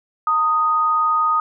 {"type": "tone pair together", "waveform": "sine", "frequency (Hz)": [910.4, 1244.5], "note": ["A#5", "D#6"], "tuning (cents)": [-41, 0], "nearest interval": "perfect fourth", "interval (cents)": 541, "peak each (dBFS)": [-24, -15], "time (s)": [0.27, 1.4], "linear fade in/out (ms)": 2, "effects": []}